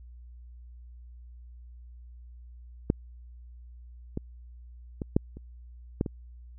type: clicks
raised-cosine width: 3 ms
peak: -9 / -18 / -19 / -8 / -30 / -12 / -20 dBFS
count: 7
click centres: 2.901 / 4.174 / 5.018 / 5.165 / 5.37 / 6.011 / 6.062 s
effects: added 60 Hz sine -45 dBFS peak until 6.58 s